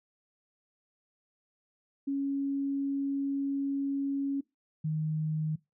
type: tone pair in turn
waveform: sine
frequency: 277.2 / 155.57 Hz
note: C#4 / D#3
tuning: 0 / 0 cents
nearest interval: minor seventh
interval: 1000 cents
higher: first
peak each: -28 dBFS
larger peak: neither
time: 2.07-4.41 / 4.84-5.56 s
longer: first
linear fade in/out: 10 ms
effects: noise-tail reverb RT60 0.2 s tail -21 dB re dry